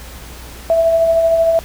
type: tone with tremolo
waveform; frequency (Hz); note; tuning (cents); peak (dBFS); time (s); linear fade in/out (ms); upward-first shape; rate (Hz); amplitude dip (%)
sine; 660; E5; +2; -8; 0.7-1.59; 0; triangle; 13; 40
effects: added 60 Hz sine -35 dBFS peak until 1.64 s + pink hiss -36 dBFS RMS until 1.64 s